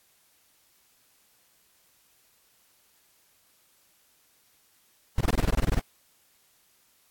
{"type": "noise bursts", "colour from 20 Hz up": "brown", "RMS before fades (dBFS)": -22, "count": 13, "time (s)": [5.18, 5.796], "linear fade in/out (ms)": 2, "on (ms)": 28, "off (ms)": 21, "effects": ["white hiss -64 dBFS RMS until 7.1 s", "AAC 64 kbps"]}